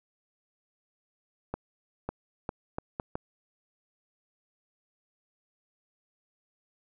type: accelerating click train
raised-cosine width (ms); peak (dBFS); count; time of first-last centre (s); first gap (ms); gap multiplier
1; -18; 6; 1.54-3.155; 550; 0.73
effects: none